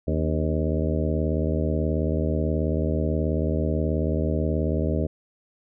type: harmonic tone with a mistuned harmonic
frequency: 78.5 Hz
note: D#2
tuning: 16 cents sharp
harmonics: 1 / 2 / 3 / 4 / 5 / 6 / 7 / 8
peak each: -25 / -28 / -30 / -31 / -32 / -33 / -33 / -34 dBFS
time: 0.07-5.07 s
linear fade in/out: 10 ms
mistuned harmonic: 4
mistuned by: -69 cents
effects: none